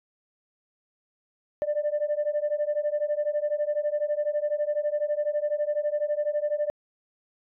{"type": "beating tone pair", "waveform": "sine", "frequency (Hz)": [588, 600], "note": ["D5", "D5"], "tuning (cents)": [2, 37], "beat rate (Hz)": 12, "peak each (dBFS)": -26, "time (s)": [1.62, 6.7], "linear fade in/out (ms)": 0, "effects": ["tanh soft clip ceiling -19 dBFS"]}